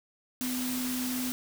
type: tone in noise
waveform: sine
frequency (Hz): 252.4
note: B3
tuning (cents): +38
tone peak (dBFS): -31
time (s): 0.41-1.32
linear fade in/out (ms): 0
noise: white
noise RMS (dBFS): -36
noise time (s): 0.41-1.32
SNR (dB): +2
effects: none